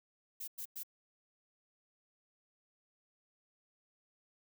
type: noise bursts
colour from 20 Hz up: violet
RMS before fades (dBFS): -43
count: 3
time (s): 0.4-0.834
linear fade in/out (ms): 10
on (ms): 78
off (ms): 100
effects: none